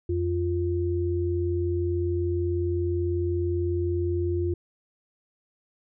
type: tone pair together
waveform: sine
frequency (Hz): 87.31 / 349.2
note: F2 / F4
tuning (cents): 0 / 0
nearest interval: 2 octaves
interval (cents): 2400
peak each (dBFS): -26 / -26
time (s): 0.09-4.54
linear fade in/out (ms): 5
effects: none